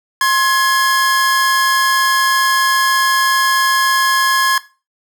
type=tone pair together; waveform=45% pulse; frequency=1061 / 1684.2 Hz; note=C6 / G#6; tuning=+24 / +24 cents; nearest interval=minor sixth; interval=800 cents; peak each=-14 dBFS; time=0.21-4.58 s; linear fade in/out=2 ms; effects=noise-tail reverb RT60 0.3 s tail -17 dB re dry